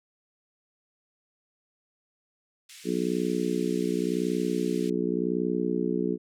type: band-pass noise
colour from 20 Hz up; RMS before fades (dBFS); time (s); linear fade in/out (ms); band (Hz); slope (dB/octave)
pink; -48; 2.69-4.9; 5; 2100 to 11000; 24
type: harmonic tone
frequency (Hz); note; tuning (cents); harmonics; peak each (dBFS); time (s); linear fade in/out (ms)
60.9; B1; -24; 3 / 4 / 5 / 6 / 7; -31 / -31 / -31 / -31 / -31; 2.84-6.18; 50
effects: none